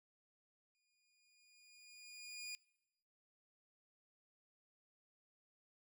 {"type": "tone with exponential growth", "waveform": "20% pulse", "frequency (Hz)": 2442, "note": "D#7", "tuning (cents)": -33, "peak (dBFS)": -39, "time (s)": [0.75, 2.55], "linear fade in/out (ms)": 0, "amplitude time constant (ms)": 390, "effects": ["noise-tail reverb RT60 0.9 s tail -22 dB re dry"]}